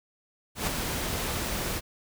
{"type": "noise with ADSR envelope", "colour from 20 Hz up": "pink", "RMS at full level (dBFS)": -27, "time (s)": [0.55, 1.81], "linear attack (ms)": 120, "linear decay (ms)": 13, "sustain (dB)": -4, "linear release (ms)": 37, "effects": []}